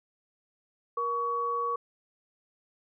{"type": "tone pair together", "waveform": "sine", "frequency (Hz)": [473, 1125], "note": ["A#4", "C#6"], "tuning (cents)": [25, 25], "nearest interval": "octave + minor third", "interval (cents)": 1500, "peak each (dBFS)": [-34, -28], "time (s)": [0.97, 1.76], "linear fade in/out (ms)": 5, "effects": []}